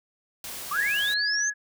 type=noise; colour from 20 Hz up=white; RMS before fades=-37 dBFS; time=0.44-1.14 s; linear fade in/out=2 ms
type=linear sweep; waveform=sine; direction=up; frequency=1086 to 6460 Hz; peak=-26 dBFS; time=0.71-1.5 s; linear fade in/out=5 ms
type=tone with pitch glide; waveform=sine; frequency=1661.2 to 1680.5 Hz; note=G#6 to G#6; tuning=0 to +20 cents; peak=-25 dBFS; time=0.73-1.54 s; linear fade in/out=50 ms; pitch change=+20 cents; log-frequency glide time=1.05-1.19 s
effects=none